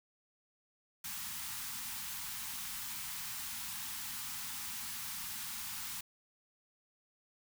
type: band-stop noise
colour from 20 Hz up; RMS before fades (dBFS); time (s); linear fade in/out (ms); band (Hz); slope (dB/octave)
white; -42; 1.04-6.01; 5; 260 to 790; 96
effects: none